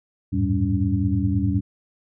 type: tone cluster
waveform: sine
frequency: 84 / 100.1 / 109.7 / 194.6 / 283.6 Hz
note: E2 / G2 / A2 / G3 / C#4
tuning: +33 / +37 / -5 / -12 / +40 cents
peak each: -25 dBFS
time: 0.32-1.61 s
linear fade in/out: 20 ms
effects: none